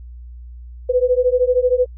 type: beating tone pair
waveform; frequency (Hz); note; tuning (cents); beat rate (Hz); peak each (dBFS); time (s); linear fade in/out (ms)
sine; 493.9 / 506.9; B4 / B4; 0 / +45; 13; -16; 0.89-1.86; 10
effects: added 60 Hz sine -33 dBFS peak until 1.97 s